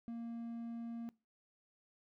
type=tone; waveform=triangle; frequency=232.4 Hz; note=A#3; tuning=5 cents flat; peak=-39 dBFS; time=0.08-1.09 s; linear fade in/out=0 ms; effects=noise-tail reverb RT60 0.3 s tail -22 dB re dry